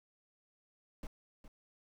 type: noise with echo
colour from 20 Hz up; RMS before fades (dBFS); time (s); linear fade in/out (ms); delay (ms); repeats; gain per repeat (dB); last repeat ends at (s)
brown; -42; 1.03-1.07; 2; 410; 1; -11; 1.48
effects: none